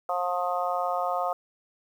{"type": "harmonic tone", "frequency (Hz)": 178.3, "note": "F3", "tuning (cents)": 36, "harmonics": [3, 4, 5, 6, 7], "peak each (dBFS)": [-32, -28, -35, -34, -32], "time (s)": [0.09, 1.33], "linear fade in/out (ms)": 2, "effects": ["9-bit"]}